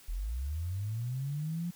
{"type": "linear sweep", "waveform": "sine", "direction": "up", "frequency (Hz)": [38, 176.7], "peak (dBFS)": -32, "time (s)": [0.08, 1.71], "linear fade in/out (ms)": 10, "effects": ["white hiss -57 dBFS RMS until 1.75 s"]}